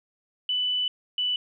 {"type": "tone pair in turn", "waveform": "sine", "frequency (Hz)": [2987, 2976], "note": ["F#7", "F#7"], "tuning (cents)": [16, 9], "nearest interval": "unison", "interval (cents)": 7, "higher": "first", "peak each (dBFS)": -23, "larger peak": "neither", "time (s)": [[0.49, 0.88], [1.18, 1.36]], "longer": "first", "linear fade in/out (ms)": 2, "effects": []}